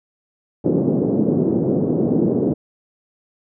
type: band-pass noise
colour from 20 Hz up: pink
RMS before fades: -18 dBFS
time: 0.64-2.54 s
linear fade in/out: 10 ms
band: 160 to 450 Hz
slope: 24 dB/octave
effects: none